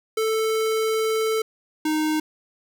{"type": "tone pair in turn", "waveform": "square", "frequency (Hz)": [440.9, 309.3], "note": ["A4", "D#4"], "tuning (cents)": [4, -10], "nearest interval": "tritone", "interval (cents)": 614, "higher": "first", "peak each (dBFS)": -21, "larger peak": "neither", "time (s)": [[0.17, 1.42], [1.85, 2.2]], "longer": "first", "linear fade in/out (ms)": 5, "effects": []}